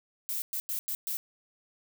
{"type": "noise bursts at uneven times", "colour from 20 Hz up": "violet", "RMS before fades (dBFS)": -33, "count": 5, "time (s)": [[0.29, 0.42], [0.53, 0.6], [0.69, 0.79], [0.88, 0.95], [1.07, 1.17]], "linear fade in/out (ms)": 0, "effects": []}